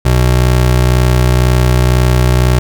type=tone pair together; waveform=square; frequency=62 / 124 Hz; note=B1 / B2; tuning=+7 / +7 cents; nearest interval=octave; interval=1200 cents; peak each=-11 dBFS; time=0.05-2.59 s; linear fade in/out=5 ms; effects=none